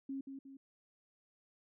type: tone with echo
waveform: sine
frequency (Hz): 271.4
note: C#4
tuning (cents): -36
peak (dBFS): -38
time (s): 0.09-0.21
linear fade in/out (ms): 5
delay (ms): 180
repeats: 2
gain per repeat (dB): -6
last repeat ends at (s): 0.57
effects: none

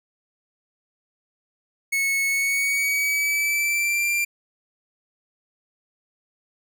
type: tone with pitch glide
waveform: 45% pulse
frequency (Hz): 2200 to 2372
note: C#7 to D7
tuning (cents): -14 to +17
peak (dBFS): -20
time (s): 1.92-4.25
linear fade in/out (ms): 10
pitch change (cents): +131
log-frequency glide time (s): 2.26-4.09
effects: none

